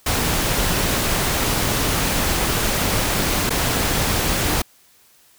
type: noise with dropouts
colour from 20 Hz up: pink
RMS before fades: -20 dBFS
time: 0.06-4.62 s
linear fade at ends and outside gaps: 5 ms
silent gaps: 3.495-3.504 s
effects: white hiss -54 dBFS RMS until 5.38 s